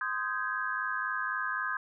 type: chord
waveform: sine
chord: Ab major seventh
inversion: first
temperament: just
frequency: 1038.3 / 1245.9 / 1557.4 / 1661.2 Hz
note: C6 / Eb6 / G6 / Ab6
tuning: -14 / +2 / -12 / 0 cents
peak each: -37 / -36 / -35 / -35 dBFS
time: 0.01-1.77 s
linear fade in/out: 2 ms
effects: none